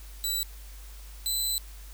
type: tone pair in turn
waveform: 15% pulse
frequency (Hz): 3951 / 4015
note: B7 / B7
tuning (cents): 0 / +28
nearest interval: unison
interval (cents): 28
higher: second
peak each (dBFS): -20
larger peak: neither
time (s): 0.24-0.43 / 1.26-1.58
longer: second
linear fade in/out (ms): 0
effects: added 50 Hz sine -42 dBFS peak until 1.93 s + white hiss -52 dBFS RMS until 1.93 s